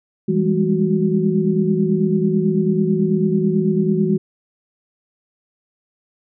sine tone cluster, 165.1 / 198.6 / 207.7 / 370.5 Hz, E3 / G3 / G#3 / F#4, +3 / +23 / 0 / +2 cents, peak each -20 dBFS, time 0.28-4.18 s, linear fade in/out 10 ms, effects none

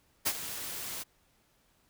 white noise with ADSR envelope, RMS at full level -27 dBFS, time 0.25-1.04 s, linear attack 20 ms, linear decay 54 ms, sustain -12 dB, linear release 23 ms, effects pink hiss -69 dBFS RMS until 1.89 s

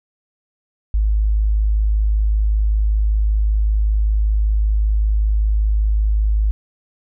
sine tone, 52.6 Hz, G#1, 23 cents sharp, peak -13 dBFS, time 0.94-6.51 s, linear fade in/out 0 ms, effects none

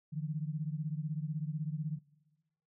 sine beating tone pair, 149.1 / 165.1 Hz, D3 / E3, +27 / +3 cents, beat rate 16 Hz, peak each -36 / -39 dBFS, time 0.12-1.99 s, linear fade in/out 20 ms, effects noise-tail reverb RT60 1.0 s tail -20 dB re dry

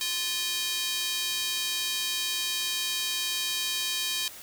square tone with high-pass filter, 350 Hz, F4, 4 cents sharp, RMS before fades -30 dBFS, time 0.01-4.28 s, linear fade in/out 0 ms, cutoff 3500 Hz, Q 1.5, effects white hiss -45 dBFS RMS until 4.42 s

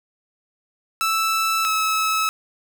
sawtooth tone pair in turn, 1318.5 / 1296.6 Hz, E6 / E6, 0 / -29 cents, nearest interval unison, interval 29 cents, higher first, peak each -15 dBFS, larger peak neither, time 1.01-1.65 / 1.65-2.29 s, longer neither, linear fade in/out 0 ms, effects none

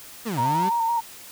30% pulse linear two-way sweep, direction down then up, 246.9 to 114.5 to 200.8 Hz, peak -23 dBFS, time 0.25-0.7 s, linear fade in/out 20 ms, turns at 0.4 s
sine tone with vibrato, 924 Hz, A#5, 16 cents flat, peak -20 dBFS, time 0.37-1.01 s, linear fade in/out 20 ms, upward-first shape square, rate 5.8 Hz, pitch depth 28 cents each way
effects white hiss -43 dBFS RMS until 1.31 s

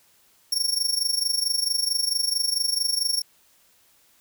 sawtooth tone with amplitude modulation, 5500 Hz, F8, 27 cents flat, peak -16 dBFS, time 0.52-3.22 s, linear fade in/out 5 ms, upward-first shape sine, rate 24.5 Hz, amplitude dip 80%, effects white hiss -60 dBFS RMS until 4.2 s

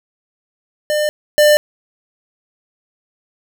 square tone pair in turn, 600 / 596.7 Hz, D5 / D5, +37 / +27 cents, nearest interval unison, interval 10 cents, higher first, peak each -15 / -8 dBFS, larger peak second, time 0.9-1.09 / 1.38-1.57 s, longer neither, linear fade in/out 0 ms, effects none

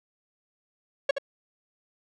45% pulse tone with echo, 554.4 Hz, C#5, in tune, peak -19 dBFS, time 1.09-1.11 s, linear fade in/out 5 ms, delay 74 ms, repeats 1, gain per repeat -7 dB, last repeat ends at 1.184 s, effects low-pass 4000 Hz 12 dB/octave

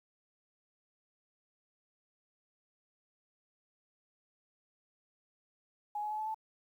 sine tone with pitch steps, 834 / 844.2 / 854.5 / 864.9 / 875.5 Hz, G#5 / G#5 / G#5 / A5 / A5, +7 / +28 / +49 / -30 / -9 cents, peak -34 dBFS, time 5.95-6.345 s, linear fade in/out 5 ms, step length 79 ms, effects 11-bit

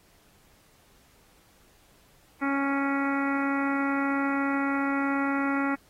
harmonic tone, 277.2 Hz, C#4, in tune, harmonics 1 / 2 / 3 / 4 / 5 / 6 / 7 / 8 / 9, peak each -26 / -37 / -34 / -36 / -32 / -44 / -36 / -40 / -46 dBFS, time 2.41-5.76 s, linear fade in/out 20 ms, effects pink hiss -61 dBFS RMS until 5.89 s + AAC 48 kbps

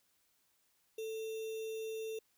sine tone with sample-and-hold, 442.4 Hz, A4, 9 cents sharp, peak -38 dBFS, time 0.98-2.19 s, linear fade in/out 5 ms, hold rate 3150 Hz, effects white hiss -75 dBFS RMS until 2.37 s

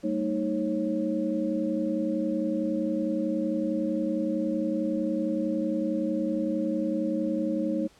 sine tone cluster, 196.4 / 227.3 / 311.9 / 545 Hz, G3 / A#3 / D#4 / C#5, +4 / -43 / +4 / -29 cents, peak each -33 / -31 / -28 / -32 dBFS, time 0.03-7.88 s, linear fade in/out 20 ms, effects pink hiss -58 dBFS RMS until 7.99 s + low-pass 9000 Hz 12 dB/octave

